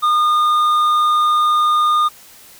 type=tone with hard clipping; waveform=sine; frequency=1219 Hz; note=D#6; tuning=36 cents flat; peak=-13 dBFS; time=0.02-2.09 s; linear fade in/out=20 ms; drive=5 dB; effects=white hiss -43 dBFS RMS until 2.59 s